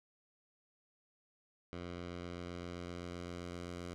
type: tone with low-pass filter sweep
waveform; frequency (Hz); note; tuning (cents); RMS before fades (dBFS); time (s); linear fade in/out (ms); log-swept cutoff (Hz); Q
10% pulse; 87.7; F2; +8; -45; 1.73-3.94; 0; 4100 to 8100; 0.83
effects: none